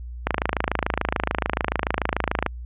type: click train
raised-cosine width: 0.5 ms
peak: -5 dBFS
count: 60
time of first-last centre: 0.27-2.463 s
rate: 26.9 Hz
effects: added 60 Hz sine -32 dBFS peak until 2.65 s + resampled to 8000 Hz